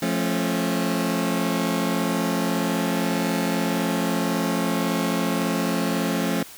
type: chord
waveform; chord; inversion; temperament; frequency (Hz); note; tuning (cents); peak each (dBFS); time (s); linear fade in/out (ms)
sawtooth; F augmented; none; just; 174.61 / 218.3 / 272.8; F3 / A3 / C#4; 0 / -13 / -28; -22; 0.02-6.43; 5
effects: white hiss -43 dBFS RMS until 6.57 s